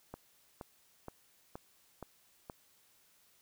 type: click train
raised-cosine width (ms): 1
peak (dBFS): -29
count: 6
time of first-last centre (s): 0.14-2.498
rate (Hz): 2.12
effects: white hiss -68 dBFS RMS until 3.41 s